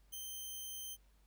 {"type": "tone with ADSR envelope", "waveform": "5% pulse", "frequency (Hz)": 3115, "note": "G7", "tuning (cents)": -12, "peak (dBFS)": -33, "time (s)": [0.12, 0.97], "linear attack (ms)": 18, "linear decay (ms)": 3, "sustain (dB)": -2, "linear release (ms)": 42, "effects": ["added 50 Hz sine -65 dBFS peak until 1.26 s", "pink hiss -75 dBFS RMS until 1.26 s"]}